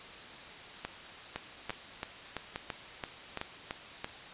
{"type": "two click trains", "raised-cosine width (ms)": 0.3, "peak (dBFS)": [-19, -19], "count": [4, 9], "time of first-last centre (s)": [[0.85, 3.414], [1.36, 4.045]], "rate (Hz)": [1.17, 2.98], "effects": ["white hiss -47 dBFS RMS until 4.33 s", "resampled to 8000 Hz"]}